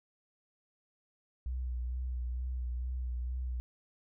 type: tone with vibrato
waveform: sine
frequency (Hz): 62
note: B1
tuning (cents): +7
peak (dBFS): -33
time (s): 1.46-3.6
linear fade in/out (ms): 0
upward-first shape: sine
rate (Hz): 2.2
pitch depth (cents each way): 35
effects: none